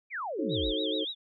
sine exponential sweep, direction down, 2489 to 34.65 Hz, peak -32 dBFS, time 0.1-0.74 s, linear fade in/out 50 ms
sine chord, D# half-diminished seventh, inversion none, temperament equal with one note detuned, 311.1 / 370 / 440 / 541.1 Hz, D#4 / F#4 / A4 / C#5, 0 / 0 / 0 / -42 cents, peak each -33 / -39 / -34 / -36 dBFS, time 0.38-1.05 s, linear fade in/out 20 ms
sine tone with vibrato, 3494 Hz, A7, 13 cents flat, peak -32 dBFS, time 0.49-1.15 s, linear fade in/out 50 ms, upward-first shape sine, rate 6.9 Hz, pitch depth 180 cents each way
effects none

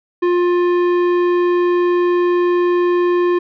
triangle tone with tanh clipping, 352.9 Hz, F4, 18 cents sharp, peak -14 dBFS, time 0.22-3.39 s, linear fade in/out 10 ms, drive 17 dB, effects none

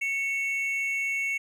triangle tone pair together, 2214 / 2707 Hz, C#7 / E7, -3 / +45 cents, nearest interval minor third, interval 348 cents, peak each -25 / -32 dBFS, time 0.01-1.38 s, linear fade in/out 10 ms, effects none

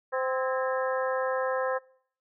harmonic tone with a mistuned harmonic, 260 Hz, C4, 11 cents flat, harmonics 2 / 3 / 4 / 5 / 6 / 7, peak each -28 / -36 / -34 / -37 / -37 / -41 dBFS, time 0.12-1.79 s, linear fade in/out 20 ms, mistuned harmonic 6, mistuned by +82 cents, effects noise-tail reverb RT60 0.6 s tail -23 dB re dry

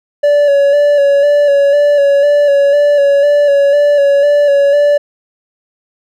triangle tone with vibrato, 572 Hz, D5, 46 cents flat, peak -4 dBFS, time 0.23-4.98 s, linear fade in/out 10 ms, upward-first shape square, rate 2 Hz, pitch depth 28 cents each way, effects none

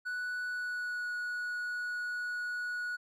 triangle tone with pitch glide, 1480 to 1462.2 Hz, F#6 to F#6, 0 to -21 cents, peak -32 dBFS, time 0.05-2.97 s, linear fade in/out 20 ms, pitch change -21 cents, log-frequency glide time 0.45-1.1 s, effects none

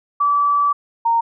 sine tone pair in turn, 1154 / 924.4 Hz, D6 / A#5, -31 / -15 cents, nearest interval major third, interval 384 cents, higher first, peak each -13 dBFS, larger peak neither, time 0.2-0.73 / 1.05-1.21 s, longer first, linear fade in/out 10 ms, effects none

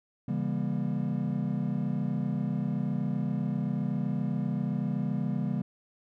triangle chord, C# diminished seventh, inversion none, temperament just, 138.59 / 166.31 / 199.57 / 239.5 Hz, C#3 / E3 / G3 / Bb3, 0 / +16 / +31 / +47 cents, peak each -31 / -32 / -30 / -32 dBFS, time 0.28-5.62 s, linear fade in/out 5 ms, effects none

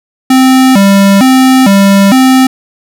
square tone with vibrato, 226.8 Hz, A#3, 47 cents flat, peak -3 dBFS, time 0.3-2.47 s, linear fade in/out 5 ms, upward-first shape square, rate 1.1 Hz, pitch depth 240 cents each way, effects none

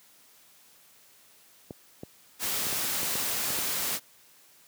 clicks, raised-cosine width 2 ms, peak -24 dBFS, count 8, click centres 1.708 / 2.034 / 2.668 / 2.728 / 3.031 / 3.155 / 3.504 / 3.588 s
white noise, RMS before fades -30 dBFS, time 2.39-4 s, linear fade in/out 50 ms
effects white hiss -58 dBFS RMS until 4.67 s + high-pass 100 Hz 12 dB/octave

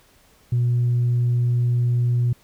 sine tone, 121.2 Hz, B2, 32 cents flat, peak -15 dBFS, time 0.52-2.33 s, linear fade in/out 5 ms, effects tanh soft clip ceiling -14 dBFS + pink hiss -56 dBFS RMS until 2.43 s

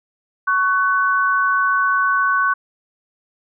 sine tone pair together, 1113 / 1502.4 Hz, C#6 / F#6, +7 / +26 cents, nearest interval perfect fourth, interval 519 cents, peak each -17 dBFS, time 0.47-2.54 s, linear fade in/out 10 ms, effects none

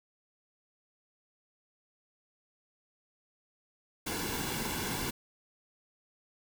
pink noise with comb filter, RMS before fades -35 dBFS, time 4.06-5.11 s, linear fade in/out 10 ms, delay 1.6 ms, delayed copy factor -0.6, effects none

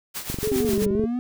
white noise with tremolo, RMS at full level -30 dBFS, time 0.14-0.86 s, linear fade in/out 20 ms, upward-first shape triangle, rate 7.4 Hz, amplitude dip 75%
click train, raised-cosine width 3 ms, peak -16 dBFS, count 18, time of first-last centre 0.3-1.039 s, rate 23 Hz
sine tone with vibrato, 408.2 Hz, G#4, 30 cents flat, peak -22 dBFS, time 0.43-1.06 s, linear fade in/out 10 ms, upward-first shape sine, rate 5.6 Hz, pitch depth 110 cents each way
triangle linear two-way sweep, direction down then up, 270 to 193.1 to 252 Hz, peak -21 dBFS, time 0.52-1.19 s, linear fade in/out 0 ms, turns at 0.84 s
effects none

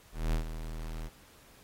square tone with ADSR envelope, 40 Hz, D#1, 49 cents sharp, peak -26 dBFS, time 0.12-1.1 s, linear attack 210 ms, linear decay 110 ms, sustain -11 dB, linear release 38 ms, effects pink hiss -59 dBFS RMS until 1.63 s + AAC 48 kbps

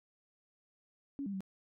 sine tone with pitch steps, 279.1 / 199.3 / 191.3 Hz, C#4 / G3 / G3, +12 / +29 / -42 cents, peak -36 dBFS, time 1.19-1.406 s, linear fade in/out 0 ms, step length 72 ms, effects none

